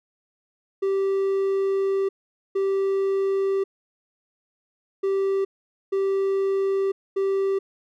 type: tone bursts at uneven times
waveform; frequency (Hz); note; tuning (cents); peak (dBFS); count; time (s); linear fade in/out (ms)
triangle; 389.8; G4; -10; -18; 5; 0.82-2.09 / 2.55-3.64 / 5.03-5.45 / 5.92-6.92 / 7.16-7.59; 10
effects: none